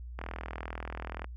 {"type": "click train", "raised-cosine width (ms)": 0.5, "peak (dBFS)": -23, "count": 44, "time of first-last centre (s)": [0.19, 1.244], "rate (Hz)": 40.8, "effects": ["added 60 Hz sine -40 dBFS peak until 1.36 s"]}